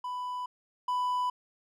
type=tone pair in turn; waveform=triangle; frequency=994 / 994 Hz; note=B5 / B5; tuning=+11 / +11 cents; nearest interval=unison; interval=0 cents; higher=neither; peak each=-31 / -25 dBFS; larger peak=second; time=0.04-0.46 / 0.88-1.3 s; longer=neither; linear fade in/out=5 ms; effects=none